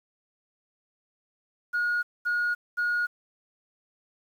sine tone bursts, 1441 Hz, F#6, 46 cents flat, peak -22 dBFS, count 3, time 1.73-3.07 s, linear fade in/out 20 ms, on 300 ms, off 220 ms, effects tanh soft clip ceiling -21 dBFS + 9-bit

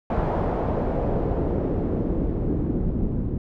pink noise with low-pass filter sweep, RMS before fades -24 dBFS, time 0.1-3.38 s, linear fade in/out 2 ms, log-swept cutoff 830 to 240 Hz, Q 1.5, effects none

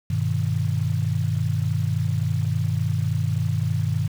sine chord, G augmented, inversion none, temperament equal with one note detuned, 99.94 / 123.47 / 155.56 Hz, G2 / B2 / D#3, +34 / 0 / 0 cents, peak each -24 / -25 / -25 dBFS, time 0.1-4.08 s, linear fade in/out 5 ms, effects 7-bit

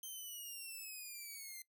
5% pulse linear sweep, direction down, 3141 to 2071 Hz, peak -38 dBFS, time 0.03-1.62 s, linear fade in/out 2 ms, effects noise-tail reverb RT60 0.1 s tail -18 dB re dry

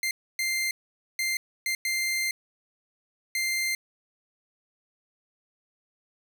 sawtooth tone bursts at uneven times, 2093 Hz, C7, in tune, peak -22 dBFS, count 6, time 0.03-0.11 / 0.39-0.71 / 1.19-1.37 / 1.66-1.75 / 1.85-2.31 / 3.35-3.75 s, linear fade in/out 2 ms, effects none

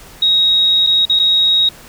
sine tone with dropouts, 3782 Hz, A#7, 24 cents sharp, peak -9 dBFS, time 0.22-1.69 s, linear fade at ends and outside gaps 5 ms, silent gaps 0.866-0.87 / 1.054-1.096 / 1.192-1.196 s, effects pink hiss -39 dBFS RMS until 1.88 s

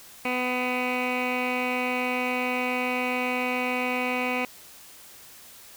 15% pulse tone with low-pass filter, 250.4 Hz, B3, 24 cents sharp, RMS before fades -27 dBFS, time 0.25-4.45 s, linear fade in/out 2 ms, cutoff 2400 Hz, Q 4.1, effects white hiss -48 dBFS RMS until 5.76 s

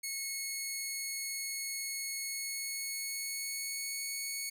10% pulse tone with pitch glide, 2189 to 2216 Hz, C#7 to C#7, -22 to -1 cents, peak -27 dBFS, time 0.03-4.5 s, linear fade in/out 10 ms, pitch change +21 cents, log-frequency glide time 2.22-4.08 s, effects none

